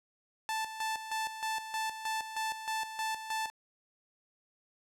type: tone with tremolo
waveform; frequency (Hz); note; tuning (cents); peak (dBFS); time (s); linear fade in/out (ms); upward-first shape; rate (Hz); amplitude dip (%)
sawtooth; 880; A5; 0; -28; 0.49-3.5; 0; square; 3.2; 65
effects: low-pass 12000 Hz 12 dB/octave